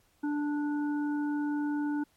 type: harmonic tone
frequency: 293.7 Hz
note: D4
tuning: in tune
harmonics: 1 / 3 / 5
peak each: -28 / -41 / -43 dBFS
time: 0.23-2.04 s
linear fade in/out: 10 ms
effects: pink hiss -68 dBFS RMS until 2.16 s + MP3 64 kbps